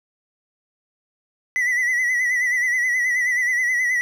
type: tone with vibrato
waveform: triangle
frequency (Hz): 1975.5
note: B6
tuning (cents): 0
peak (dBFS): -16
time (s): 1.56-4.01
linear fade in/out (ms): 0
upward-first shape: sine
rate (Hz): 9.4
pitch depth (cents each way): 59
effects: none